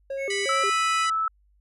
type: tone with vibrato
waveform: triangle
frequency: 466.2 Hz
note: A#4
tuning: in tune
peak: -26 dBFS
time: 0.1-0.7 s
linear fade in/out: 5 ms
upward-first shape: square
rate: 2.8 Hz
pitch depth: 270 cents each way
type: tone with pitch glide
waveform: triangle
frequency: 2200 to 2484 Hz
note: C#7 to D#7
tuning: -14 to -3 cents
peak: -30 dBFS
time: 0.17-1.07 s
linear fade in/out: 50 ms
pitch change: +211 cents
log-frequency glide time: 0.41-0.73 s
type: harmonic tone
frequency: 987.8 Hz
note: B5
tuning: in tune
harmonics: 2 / 3 / 4 / 5 / 6 / 7 / 8 / 9 / 10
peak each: -30 / -34 / -36 / -38 / -40 / -41 / -42 / -43 / -44 dBFS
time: 0.3-1.1 s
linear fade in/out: 5 ms
type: tone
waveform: sine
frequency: 1310 Hz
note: E6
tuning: 11 cents flat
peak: -22 dBFS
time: 0.49-1.28 s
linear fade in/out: 2 ms
effects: added 50 Hz sine -59 dBFS peak until 1.6 s